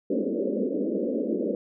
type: band-pass noise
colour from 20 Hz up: pink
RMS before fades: -27 dBFS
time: 0.1-1.55 s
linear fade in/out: 2 ms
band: 200 to 570 Hz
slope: 96 dB/octave
effects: none